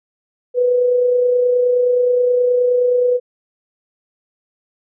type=tone with amplitude modulation; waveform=sine; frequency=493.9 Hz; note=B4; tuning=in tune; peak=-10 dBFS; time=0.54-3.2 s; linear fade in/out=50 ms; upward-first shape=sine; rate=29.5 Hz; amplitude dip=35%; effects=none